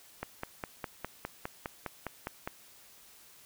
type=click train; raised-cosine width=0.5 ms; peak=-20 dBFS; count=12; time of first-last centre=0.23-2.475 s; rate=4.9 Hz; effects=white hiss -57 dBFS RMS until 3.45 s